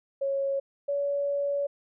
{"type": "tone pair in turn", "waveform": "sine", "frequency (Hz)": [550, 567.1], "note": ["C#5", "C#5"], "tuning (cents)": [-14, 39], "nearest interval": "minor second", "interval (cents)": 53, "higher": "second", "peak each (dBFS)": -25, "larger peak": "neither", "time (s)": [[0.21, 0.6], [0.88, 1.67]], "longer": "second", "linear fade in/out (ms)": 10, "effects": []}